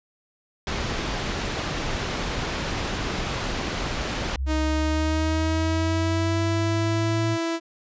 pink low-pass noise, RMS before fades -28 dBFS, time 0.67-4.36 s, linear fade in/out 2 ms, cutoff 5200 Hz, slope 12 dB/octave
sine linear sweep, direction up, 65.2 to 112.7 Hz, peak -23 dBFS, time 4.36-7.38 s, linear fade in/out 50 ms
sawtooth tone with pitch glide, 311.1 to 331.5 Hz, D#4 to E4, 0 to +10 cents, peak -20 dBFS, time 4.46-7.6 s, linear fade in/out 50 ms, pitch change +110 cents, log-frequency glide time 4.93-6.4 s
effects resampled to 16000 Hz

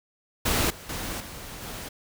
pink noise with level steps, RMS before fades -24 / -43 / -33 / -40 / -37 dBFS, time 0.45-1.89 s, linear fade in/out 10 ms, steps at 0.7 / 0.89 / 1.2 / 1.62 s, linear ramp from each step 5 ms, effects none

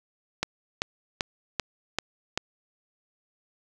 click train, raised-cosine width 0.2 ms, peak -8 dBFS, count 6, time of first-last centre 0.43-2.376 s, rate 2.57 Hz, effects 8-bit

